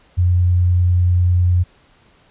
sine tone, 89 Hz, F2, 33 cents sharp, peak -11 dBFS, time 0.17-1.64 s, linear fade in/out 20 ms, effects pink hiss -53 dBFS RMS until 2.3 s + resampled to 8000 Hz

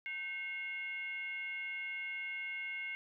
sine tone with frequency modulation, 2162 Hz, C#7, 44 cents flat, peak -38 dBFS, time 0.06-2.95 s, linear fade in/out 0 ms, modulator 620 Hz, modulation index 0.6, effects none

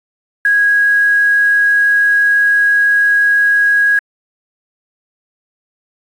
sine tone with quantisation, 1651 Hz, G#6, 11 cents flat, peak -8 dBFS, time 0.45-3.99 s, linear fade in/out 2 ms, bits 6, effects AAC 48 kbps

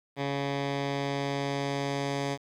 10% pulse tone with low-pass filter sweep, 140 Hz, C#3, 18 cents sharp, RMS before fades -31 dBFS, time 0.16-2.38 s, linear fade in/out 50 ms, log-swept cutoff 3600 to 6300 Hz, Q 1.1, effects 10-bit

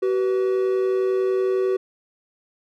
triangle tone pair together, 380 / 490.9 Hz, F#4 / B4, +46 / -10 cents, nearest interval major third, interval 444 cents, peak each -17 / -25 dBFS, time 0.02-1.77 s, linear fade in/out 10 ms, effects none

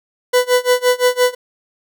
40% pulse tone with tremolo, 497 Hz, B4, 11 cents sharp, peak -8 dBFS, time 0.33-1.35 s, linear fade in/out 10 ms, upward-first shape sine, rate 5.8 Hz, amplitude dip 95%, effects none

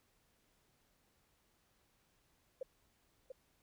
sine tone with echo, 523.3 Hz, C5, in tune, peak -38 dBFS, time 2.61-2.63 s, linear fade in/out 5 ms, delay 690 ms, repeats 1, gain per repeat -6 dB, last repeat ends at 3.32 s, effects pink hiss -75 dBFS RMS until 3.62 s

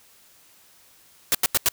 white noise bursts, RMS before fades -19 dBFS, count 4, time 1.32-1.686 s, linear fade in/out 0 ms, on 27 ms, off 86 ms, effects white hiss -55 dBFS RMS until 1.72 s

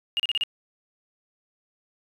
triangle tone bursts, 2845 Hz, F7, 31 cents sharp, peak -18 dBFS, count 5, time 0.17-0.436 s, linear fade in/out 0 ms, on 26 ms, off 34 ms, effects tanh soft clip ceiling -19 dBFS + resampled to 32000 Hz

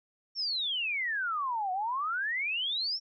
sine exponential two-way sweep, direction down then up, 5580 to 723 to 5580 Hz, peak -29 dBFS, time 0.35-3 s, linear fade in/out 50 ms, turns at 1.72 s, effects none

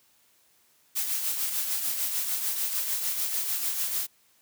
blue noise with tremolo, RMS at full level -27 dBFS, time 0.95-4.07 s, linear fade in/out 20 ms, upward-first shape triangle, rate 6.7 Hz, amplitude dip 50%, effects white hiss -64 dBFS RMS until 4.41 s + high-pass 60 Hz 12 dB/octave

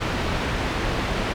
pink low-pass noise, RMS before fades -25 dBFS, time 0-1.34 s, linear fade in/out 20 ms, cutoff 3200 Hz, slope 12 dB/octave, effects none

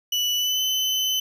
35% pulse tone with pitch glide, 2960 to 3034 Hz, F#7 to F#7, 0 to +43 cents, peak -19 dBFS, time 0.12-1.2 s, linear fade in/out 5 ms, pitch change +43 cents, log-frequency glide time 0.36-0.61 s, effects none

